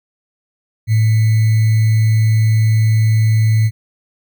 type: tone with sample-and-hold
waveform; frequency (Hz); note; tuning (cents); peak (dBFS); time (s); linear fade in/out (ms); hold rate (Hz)
sine; 110; A2; 0; -9; 0.87-3.71; 50; 2100
effects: none